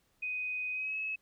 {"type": "tone with pitch glide", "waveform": "sine", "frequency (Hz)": [2500, 2579], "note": ["D#7", "E7"], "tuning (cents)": [8, -39], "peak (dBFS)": -33, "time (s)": [0.22, 1.16], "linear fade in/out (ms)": 10, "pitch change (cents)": 53, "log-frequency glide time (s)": [0.72, 0.97], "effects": ["pink hiss -73 dBFS RMS until 1.21 s"]}